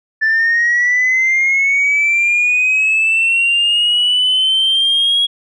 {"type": "linear sweep", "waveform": "sine", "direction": "up", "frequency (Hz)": [1753, 3322], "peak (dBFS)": -9, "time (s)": [0.21, 5.27], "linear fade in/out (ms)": 20, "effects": ["tanh soft clip ceiling -8 dBFS"]}